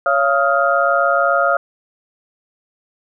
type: tone cluster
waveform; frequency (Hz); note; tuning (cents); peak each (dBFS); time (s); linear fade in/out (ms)
sine; 558 / 685 / 1258 / 1401; C#5 / F5 / D#6 / F6; +11 / -34 / +19 / +5; -18; 0.06-1.57; 2
effects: none